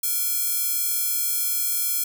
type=tone with high-pass filter; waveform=square; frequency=470.4 Hz; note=A#4; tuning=16 cents sharp; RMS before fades=-24 dBFS; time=0.03-2.04 s; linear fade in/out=5 ms; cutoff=11000 Hz; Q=0.51; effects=none